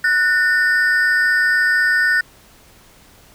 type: ring-modulated tone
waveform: triangle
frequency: 1645 Hz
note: G#6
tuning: 17 cents flat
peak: -8 dBFS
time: 0.04-2.21 s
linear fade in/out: 5 ms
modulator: 167 Hz
effects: pink hiss -48 dBFS RMS until 3.34 s